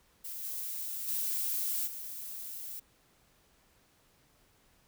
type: noise with level steps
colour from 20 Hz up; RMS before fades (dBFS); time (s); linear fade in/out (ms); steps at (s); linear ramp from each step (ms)
violet; -41 / -38 / -33 / -42; 0.24-2.8; 10; 0.43 / 1.07 / 1.86; 20
effects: pink hiss -67 dBFS RMS until 4.87 s